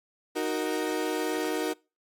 35% pulse chord, D# minor, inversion none, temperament equal, 311.1 / 370 / 466.2 Hz, D#4 / F#4 / A#4, 0 / 0 / 0 cents, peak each -30 dBFS, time 0.35-1.74 s, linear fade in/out 20 ms, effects noise-tail reverb RT60 0.3 s tail -25 dB re dry + AAC 64 kbps

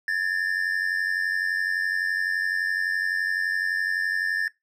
triangle tone pair together, 1708.2 / 1800 Hz, G#6 / A6, +48 / +39 cents, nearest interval minor second, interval 91 cents, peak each -24 dBFS, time 0.08-4.48 s, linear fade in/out 2 ms, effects noise-tail reverb RT60 0.2 s tail -24 dB re dry

